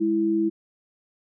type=tone pair together; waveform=sine; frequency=207.6 / 329.6 Hz; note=G#3 / E4; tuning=0 / 0 cents; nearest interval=minor sixth; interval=800 cents; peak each=-27 / -20 dBFS; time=0-0.5 s; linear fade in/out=20 ms; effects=none